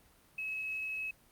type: tone with quantisation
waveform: sine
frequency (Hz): 2573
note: E7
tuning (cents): -43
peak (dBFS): -35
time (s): 0.38-1.11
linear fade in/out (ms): 5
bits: 10
effects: pink hiss -64 dBFS RMS until 1.31 s + Opus 32 kbps